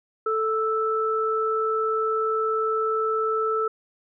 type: tone pair together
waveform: sine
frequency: 440 / 1318.5 Hz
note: A4 / E6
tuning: 0 / 0 cents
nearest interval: octave + perfect fifth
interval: 1900 cents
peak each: -24 dBFS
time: 0.26-3.68 s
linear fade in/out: 5 ms
effects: none